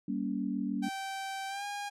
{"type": "chord", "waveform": "sine", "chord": "G diminished", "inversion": "none", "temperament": "just", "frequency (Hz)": [196, 235.2, 282.2], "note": ["G3", "Bb3", "Db4"], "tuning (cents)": [0, 16, 31], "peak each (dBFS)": -35, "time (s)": [0.08, 0.89], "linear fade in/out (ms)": 5}
{"type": "tone with pitch glide", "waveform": "sawtooth", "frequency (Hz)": [777, 814.2], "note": ["G5", "G#5"], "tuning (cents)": [-16, -35], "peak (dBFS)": -32, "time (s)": [0.82, 1.9], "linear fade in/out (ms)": 20, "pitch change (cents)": 81, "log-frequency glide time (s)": [1.48, 1.65]}
{"effects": ["low-pass 10000 Hz 12 dB/octave"]}